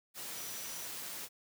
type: tone in noise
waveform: sine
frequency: 5870 Hz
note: F#8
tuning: 15 cents flat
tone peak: -49 dBFS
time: 0.33-0.89 s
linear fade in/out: 50 ms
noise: white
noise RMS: -43 dBFS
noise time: 0.14-1.29 s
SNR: -9 dB
effects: high-pass 100 Hz 12 dB/octave